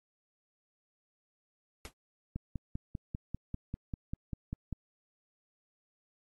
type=noise with exponential decay; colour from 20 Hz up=pink; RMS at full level=-40 dBFS; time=1.85-1.93 s; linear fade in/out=1 ms; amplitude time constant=17 ms
type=click train; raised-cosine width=5 ms; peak=-24 dBFS; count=13; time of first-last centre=2.36-4.727 s; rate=5.07 Hz
effects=AAC 32 kbps